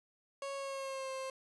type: tone with pitch glide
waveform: 30% pulse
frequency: 552 to 528.6 Hz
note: C#5 to C5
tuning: -7 to +18 cents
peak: -36 dBFS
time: 0.42-1.3 s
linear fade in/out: 2 ms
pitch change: -75 cents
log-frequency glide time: 0.55-1.11 s
effects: resampled to 24000 Hz